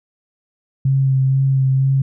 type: tone with vibrato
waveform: sine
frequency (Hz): 134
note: C3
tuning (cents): +42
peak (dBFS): -12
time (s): 0.85-2.02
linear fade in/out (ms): 5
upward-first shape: sine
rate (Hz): 2.1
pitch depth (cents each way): 19
effects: none